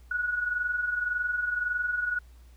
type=tone pair together; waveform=sine; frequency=1443.2 / 1465 Hz; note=F#6 / F#6; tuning=-44 / -18 cents; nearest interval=unison; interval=26 cents; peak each=-34 / -27 dBFS; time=0.11-2.19 s; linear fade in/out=5 ms; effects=added 60 Hz sine -49 dBFS peak until 2.56 s + pink hiss -64 dBFS RMS until 2.56 s